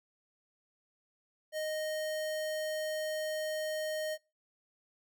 square tone, 620 Hz, D#5, 6 cents flat, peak -34 dBFS, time 1.52-4.18 s, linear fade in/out 50 ms, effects noise-tail reverb RT60 0.3 s tail -26 dB re dry

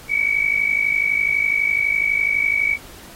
sine tone pair together, 2242 / 2294 Hz, C#7 / D7, +19 / -41 cents, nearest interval unison, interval 40 cents, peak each -19 dBFS, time 0.08-2.78 s, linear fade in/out 50 ms, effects pink hiss -42 dBFS RMS until 3.15 s + AAC 48 kbps

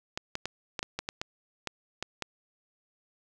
clicks, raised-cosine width 0.2 ms, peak -15 dBFS, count 11, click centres 0.175 / 0.354 / 0.456 / 0.792 / 0.829 / 0.99 / 1.089 / 1.215 / 1.673 / 2.026 / 2.223 s, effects none

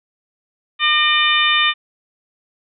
harmonic tone with a mistuned harmonic, 600 Hz, D5, 37 cents sharp, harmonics 2 / 3 / 4 / 5 / 6, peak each -19 / -19 / -19 / -19 / -19 dBFS, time 0.79-1.74 s, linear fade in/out 50 ms, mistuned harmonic 3, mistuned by +39 cents, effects none

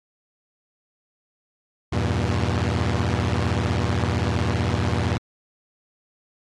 sawtooth chord, E diminished, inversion none, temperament equal with one note detuned, 82.41 / 98 / 119.26 Hz, E2 / G2 / Bb2, 0 / 0 / +40 cents, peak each -21 dBFS, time 1.92-5.18 s, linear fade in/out 10 ms, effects low-pass 6000 Hz 12 dB/octave + AAC 32 kbps

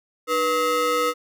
square ring-modulated tone, 395.9 Hz, G4, 17 cents sharp, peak -17 dBFS, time 0.27-1.14 s, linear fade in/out 50 ms, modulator 884 Hz, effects none

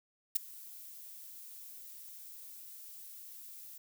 violet noise with ADSR envelope, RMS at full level -26 dBFS, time 0.35-3.78 s, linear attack 10 ms, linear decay 12 ms, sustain -24 dB, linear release 4 ms, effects none

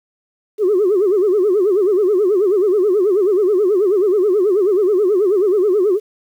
sine tone with vibrato, 392 Hz, G4, in tune, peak -10 dBFS, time 0.58-6 s, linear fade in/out 50 ms, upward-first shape sine, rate 9.3 Hz, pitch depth 180 cents each way, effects tanh soft clip ceiling -8 dBFS + 8-bit

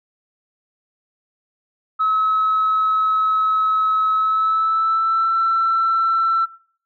sine tone with pitch glide, 1288 to 1339.6 Hz, E6 to E6, -41 to +27 cents, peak -14 dBFS, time 1.99-6.46 s, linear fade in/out 20 ms, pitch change +68 cents, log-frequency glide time 4.13-5.34 s, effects noise-tail reverb RT60 0.6 s tail -21 dB re dry + tanh soft clip ceiling -11 dBFS

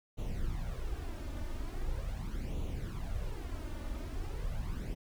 brown noise with flanger, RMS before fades -37 dBFS, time 0.17-4.95 s, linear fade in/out 20 ms, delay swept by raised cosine 0.29 to 3.39 ms, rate 0.41 Hz, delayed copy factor +0.65, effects none

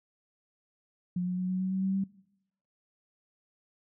sine tone with pitch steps, 179 / 181.08 / 183.18 / 185.31 / 187.47 / 189.64 / 191.85 / 194.08 Hz, F3 / F#3 / F#3 / F#3 / F#3 / F#3 / G3 / G3, +43 / -37 / -17 / +3 / +23 / +43 / -37 / -17 cents, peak -27 dBFS, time 1.16-2.04 s, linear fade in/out 5 ms, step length 110 ms, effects noise-tail reverb RT60 0.8 s tail -20 dB re dry

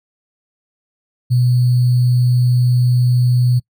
sine tone with sample-and-hold, 123.8 Hz, B2, 5 cents sharp, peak -10 dBFS, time 1.3-3.6 s, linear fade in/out 20 ms, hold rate 4410 Hz, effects noise-tail reverb RT60 0.1 s tail -25 dB re dry

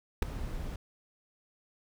brown noise with ADSR envelope, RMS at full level -19 dBFS, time 0.22-0.76 s, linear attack 6 ms, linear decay 5 ms, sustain -18 dB, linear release 4 ms, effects none

